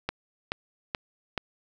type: click train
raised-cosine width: 0.3 ms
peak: -12 dBFS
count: 4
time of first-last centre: 0.09-1.378 s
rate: 2.33 Hz
effects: none